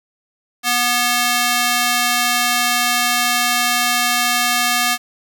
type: tone with high-pass filter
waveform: square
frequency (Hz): 243.5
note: B3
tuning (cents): -24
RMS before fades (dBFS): -17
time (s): 0.63-4.98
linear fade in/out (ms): 50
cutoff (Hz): 1100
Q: 0.54
effects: 7-bit